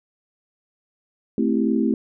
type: chord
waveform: sine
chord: A minor seventh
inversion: none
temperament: equal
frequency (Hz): 220 / 261.6 / 329.6 / 392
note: A3 / C4 / E4 / G4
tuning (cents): 0 / 0 / 0 / 0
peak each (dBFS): -21 / -22 / -24 / -27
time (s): 1.38-1.94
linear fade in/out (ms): 2
effects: none